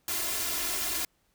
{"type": "noise with comb filter", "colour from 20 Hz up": "white", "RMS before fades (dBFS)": -31, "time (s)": [0.08, 1.05], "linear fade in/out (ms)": 2, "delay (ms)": 2.9, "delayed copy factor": 0.9, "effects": ["pink hiss -71 dBFS RMS until 1.34 s"]}